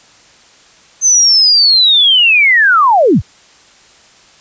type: linear sweep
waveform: sine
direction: down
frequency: 6272 to 43.65 Hz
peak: -5 dBFS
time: 1.01-3.22 s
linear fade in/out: 50 ms
effects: white hiss -44 dBFS RMS until 4.4 s + resampled to 16000 Hz